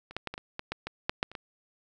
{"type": "clicks", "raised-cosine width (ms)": 0.3, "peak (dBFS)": [-29, -16, -17, -21, -23, -18, -16, -19, -10, -10, -30, -21], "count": 12, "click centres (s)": [0.11, 0.166, 0.273, 0.34, 0.379, 0.594, 0.72, 0.87, 1.095, 1.229, 1.316, 1.352], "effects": []}